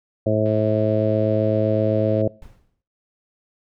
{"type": "harmonic tone", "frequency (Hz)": 107.8, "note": "A2", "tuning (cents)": -35, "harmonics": [1, 2, 3, 4, 5, 6], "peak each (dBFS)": [-22, -25, -25, -27, -21, -24], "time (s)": [0.26, 2.28], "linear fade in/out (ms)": 5}
{"type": "click train", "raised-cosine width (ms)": 0.3, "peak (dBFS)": -30, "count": 206, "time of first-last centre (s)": [0.46, 2.212], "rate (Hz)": 117}
{"type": "noise with exponential decay", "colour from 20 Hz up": "brown", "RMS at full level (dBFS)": -38, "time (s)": [2.42, 2.82], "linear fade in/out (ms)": 1, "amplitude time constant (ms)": 85}
{"effects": ["noise-tail reverb RT60 0.6 s tail -25 dB re dry"]}